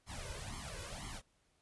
pink noise with flanger, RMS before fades -45 dBFS, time 0.06-1.22 s, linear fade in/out 50 ms, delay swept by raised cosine 0.93 to 2.03 ms, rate 2 Hz, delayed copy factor +0.95, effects pink hiss -75 dBFS RMS until 1.61 s + resampled to 24000 Hz

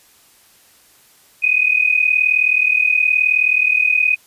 sine tone pair together, 2477 / 2516 Hz, D#7 / D#7, -8 / +19 cents, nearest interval unison, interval 27 cents, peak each -15 dBFS, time 1.42-4.16 s, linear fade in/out 20 ms, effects white hiss -51 dBFS RMS until 4.26 s + resampled to 32000 Hz

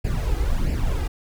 brown noise with flanger, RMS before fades -22 dBFS, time 0.04-1.08 s, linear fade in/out 10 ms, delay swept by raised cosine 0.4 to 2.5 ms, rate 1.5 Hz, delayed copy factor +0.7, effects none

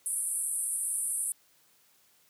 white band-pass noise, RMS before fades -32 dBFS, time 0.06-1.32 s, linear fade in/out 0 ms, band 8600 to 11000 Hz, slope 96 dB/octave, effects white hiss -65 dBFS RMS until 2.29 s + high-pass 80 Hz 12 dB/octave

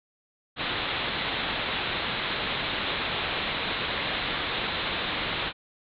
white low-pass noise, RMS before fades -30 dBFS, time 0.56-5.53 s, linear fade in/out 50 ms, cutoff 4000 Hz, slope 96 dB/octave, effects none

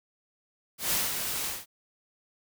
white noise with ADSR envelope, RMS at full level -26 dBFS, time 0.78-1.66 s, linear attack 140 ms, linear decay 190 ms, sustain -6 dB, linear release 190 ms, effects none

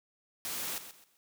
white noise with echo, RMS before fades -37 dBFS, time 0.45-0.78 s, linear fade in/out 0 ms, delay 130 ms, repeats 3, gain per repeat -11 dB, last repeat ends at 1.17 s, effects high-pass 100 Hz 12 dB/octave

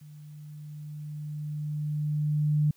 sine tone with level ramp, 150 Hz, D3, 37 cents sharp, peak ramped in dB -45 to -20 dBFS, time 0.01-2.71 s, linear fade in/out 5 ms, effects white hiss -65 dBFS RMS until 2.76 s

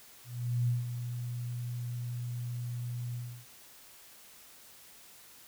sine tone with ADSR envelope, 121 Hz, B2, 35 cents flat, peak -25 dBFS, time 0.24-3.46 s, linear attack 440 ms, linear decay 160 ms, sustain -9 dB, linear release 320 ms, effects white hiss -55 dBFS RMS until 5.47 s

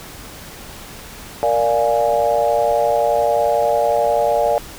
sine chord, Bb dominant seventh, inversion none, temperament equal, 466.2 / 587.3 / 698.5 / 830.6 Hz, Bb4 / D5 / F5 / Ab5, 0 / 0 / 0 / 0 cents, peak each -21 / -17 / -19 / -21 dBFS, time 1.43-4.58 s, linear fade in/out 0 ms, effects pink hiss -36 dBFS RMS until 4.78 s

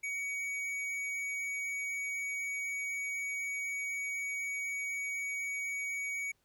sine tone with tanh clipping, 2252 Hz, C#7, 27 cents sharp, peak -36 dBFS, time 0.03-6.32 s, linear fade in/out 10 ms, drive 11 dB, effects pink hiss -75 dBFS RMS until 6.44 s

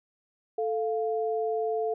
sine tone pair together, 440 / 698.5 Hz, A4 / F5, 0 / 0 cents, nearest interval minor sixth, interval 800 cents, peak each -27 / -31 dBFS, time 0.58-1.94 s, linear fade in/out 5 ms, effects none

